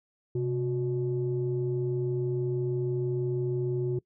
sine tone pair together, 130.1 / 364.1 Hz, C3 / F#4, -9 / -28 cents, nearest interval octave + tritone, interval 1781 cents, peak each -28 dBFS, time 0.35-3.99 s, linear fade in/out 5 ms, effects noise-tail reverb RT60 0.1 s tail -23 dB re dry + tanh soft clip ceiling -20 dBFS

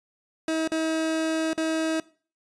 30% pulse tone with dropouts, 320 Hz, D#4, 49 cents sharp, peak -21 dBFS, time 0.48-2 s, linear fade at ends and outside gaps 2 ms, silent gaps 0.676-0.718 / 1.532-1.577 s, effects noise-tail reverb RT60 0.4 s tail -20 dB re dry + resampled to 22050 Hz

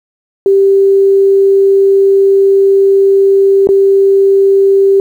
sine tone with dropouts, 392 Hz, G4, in tune, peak -4 dBFS, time 0.46-5 s, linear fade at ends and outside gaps 1 ms, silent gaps 3.672-3.689 s, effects 7-bit

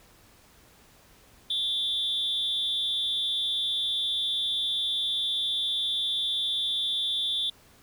triangle tone with amplitude modulation, 3520 Hz, A7, in tune, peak -19 dBFS, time 1.5-7.5 s, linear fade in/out 5 ms, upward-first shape sine, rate 285 Hz, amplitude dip 90%, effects tanh soft clip ceiling -19 dBFS + pink hiss -57 dBFS RMS until 7.82 s

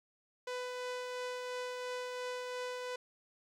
sawtooth tone with tremolo, 498.8 Hz, B4, 17 cents sharp, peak -33 dBFS, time 0.47-2.96 s, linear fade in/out 5 ms, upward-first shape triangle, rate 2.9 Hz, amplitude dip 30%, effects low-pass 7000 Hz 12 dB/octave + 12-bit

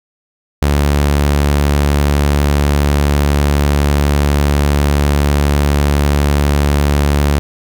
sawtooth tone, 72.1 Hz, D2, 31 cents flat, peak -6 dBFS, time 0.62-7.39 s, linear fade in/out 0 ms, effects none

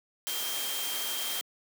sine tone in noise, 3179 Hz, G7, 24 cents sharp, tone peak -36 dBFS, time 0.27-1.41 s, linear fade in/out 0 ms, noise white, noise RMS -34 dBFS, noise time 0.27-1.41 s, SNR -5 dB, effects high-pass 300 Hz 12 dB/octave

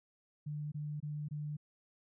sine tone bursts, 149 Hz, D3, 25 cents sharp, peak -37 dBFS, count 4, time 0.46-1.569 s, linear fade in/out 10 ms, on 260 ms, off 23 ms, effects none

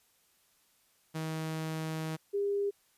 sawtooth / sine tone pair in turn, 158.8 / 402.7 Hz, D#3 / G4, +36 / +47 cents, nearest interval octave + major third, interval 1611 cents, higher second, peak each -30 / -28 dBFS, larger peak second, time 1.14-2.17 / 2.33-2.71 s, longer first, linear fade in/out 20 ms, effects white hiss -69 dBFS RMS until 2.97 s + resampled to 32000 Hz

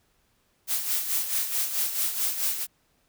blue noise with tremolo, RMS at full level -25 dBFS, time 0.67-2.67 s, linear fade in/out 50 ms, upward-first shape sine, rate 4.6 Hz, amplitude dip 60%, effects pink hiss -68 dBFS RMS until 3.08 s

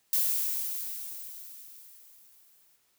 violet noise with exponential decay, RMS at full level -25 dBFS, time 0.13-2.76 s, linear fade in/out 1 ms, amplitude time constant 570 ms, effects white hiss -70 dBFS RMS until 2.98 s

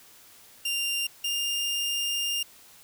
sawtooth tone pair in turn, 2788 / 2806 Hz, F7 / F7, -4 / +8 cents, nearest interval unison, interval 12 cents, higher second, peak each -23 dBFS, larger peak neither, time 0.65-1.07 / 1.24-2.43 s, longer second, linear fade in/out 5 ms, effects white hiss -53 dBFS RMS until 2.83 s

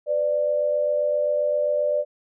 sine tone pair together, 503 / 590.6 Hz, B4 / D5, +32 / +10 cents, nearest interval minor third, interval 278 cents, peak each -27 / -20 dBFS, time 0.06-2.05 s, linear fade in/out 50 ms, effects none

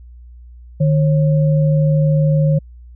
sine tone pair together, 152.2 / 542.4 Hz, D#3 / C#5, -38 / -38 cents, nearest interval octave + minor seventh, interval 2200 cents, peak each -11 / -21 dBFS, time 0.8-2.59 s, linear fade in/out 10 ms, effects added 60 Hz sine -36 dBFS peak until 2.95 s

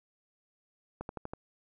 click train, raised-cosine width 1 ms, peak -24 dBFS, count 5, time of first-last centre 1.01-1.335 s, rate 12.3 Hz, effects none

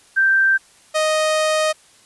sine / sawtooth tone pair in turn, 1568 / 622.3 Hz, G6 / D#5, 0 / 0 cents, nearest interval octave + major third, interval 1600 cents, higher first, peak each -12 dBFS, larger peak neither, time 0.16-0.58 / 0.94-1.73 s, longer second, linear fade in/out 20 ms, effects white hiss -51 dBFS RMS until 2.05 s + resampled to 24000 Hz

